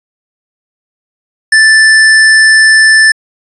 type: tone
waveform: square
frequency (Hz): 1760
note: A6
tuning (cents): 0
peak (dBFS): -3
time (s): 1.52-3.12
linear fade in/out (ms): 5
effects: resampled to 24000 Hz